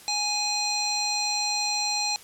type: harmonic tone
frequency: 830.6 Hz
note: G#5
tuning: in tune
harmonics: 1 / 3 / 5 / 7 / 9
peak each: -31 / -33 / -27 / -33 / -33 dBFS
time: 0.08-2.16 s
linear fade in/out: 0 ms
effects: white hiss -48 dBFS RMS until 2.23 s + low-pass 12000 Hz 12 dB/octave